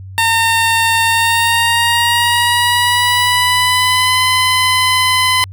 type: tone with pitch glide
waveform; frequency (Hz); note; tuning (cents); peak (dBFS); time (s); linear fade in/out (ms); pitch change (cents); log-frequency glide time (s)
15% pulse; 911 to 1016.7; A#5 to B5; -40 to +50; -4; 0.18-5.44; 0; +190; 1.04-4.23
effects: added 95 Hz sine -28 dBFS peak until 5.52 s + AAC 64 kbps